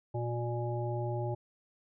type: harmonic tone with a mistuned harmonic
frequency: 119 Hz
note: A#2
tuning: 36 cents sharp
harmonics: 1 / 3 / 5 / 7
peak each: -33 / -38 / -40 / -41 dBFS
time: 0.14-1.35 s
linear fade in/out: 10 ms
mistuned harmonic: 3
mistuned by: +15 cents
effects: none